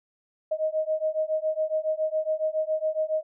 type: beating tone pair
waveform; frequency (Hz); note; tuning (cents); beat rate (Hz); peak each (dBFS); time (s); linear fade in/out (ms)
sine; 622.3 / 629.5; D#5 / D#5; 0 / +20; 7.2; -27; 0.51-3.23; 10
effects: none